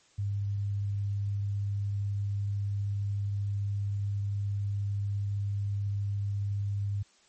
sine tone, 100.8 Hz, G2, 49 cents sharp, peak -28 dBFS, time 0.18-7.03 s, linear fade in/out 10 ms, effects white hiss -63 dBFS RMS until 7.28 s + MP3 32 kbps

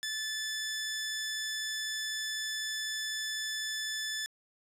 15% pulse tone, 1744 Hz, A6, 16 cents flat, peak -27 dBFS, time 0.03-4.26 s, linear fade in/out 0 ms, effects resampled to 32000 Hz + 10-bit

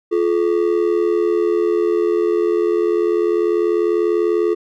triangle ring-modulated tone, 389 Hz, G4, 13 cents flat, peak -9 dBFS, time 0.11-4.55 s, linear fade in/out 20 ms, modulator 40.1 Hz, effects none

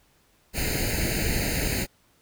pink noise with comb filter, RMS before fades -26 dBFS, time 0.53-1.87 s, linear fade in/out 50 ms, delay 0.44 ms, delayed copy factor +0.95, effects pink hiss -63 dBFS RMS until 2.21 s

